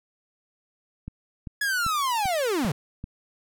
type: click train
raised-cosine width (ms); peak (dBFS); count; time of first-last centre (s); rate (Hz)
5; -22; 6; 1.08-3.041; 2.55
type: linear sweep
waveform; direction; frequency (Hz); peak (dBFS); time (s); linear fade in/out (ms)
45% pulse; down; 1700 to 123.47; -23; 1.61-2.72; 5
effects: none